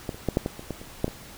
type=clicks; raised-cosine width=2 ms; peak=-15 / -28 / -10 / -7 / -13 / -24 / -17 / -27 / -9 / -18 dBFS; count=10; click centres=0.092 / 0.145 / 0.287 / 0.371 / 0.461 / 0.594 / 0.707 / 0.815 / 1.044 / 1.08 s; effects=pink hiss -45 dBFS RMS until 1.37 s